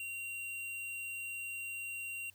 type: tone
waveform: square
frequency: 2757 Hz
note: F7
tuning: 23 cents flat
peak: -40 dBFS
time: 0-2.3 s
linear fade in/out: 2 ms
effects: added 97 Hz sine -66 dBFS peak until 2.34 s + white hiss -67 dBFS RMS until 2.34 s